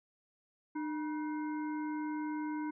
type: harmonic tone with a mistuned harmonic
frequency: 303.2 Hz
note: D#4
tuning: 45 cents flat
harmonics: 1 / 3 / 5 / 7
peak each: -35 / -43 / -50 / -54 dBFS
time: 0.75-2.71 s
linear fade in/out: 10 ms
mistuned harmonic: 3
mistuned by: +94 cents
effects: none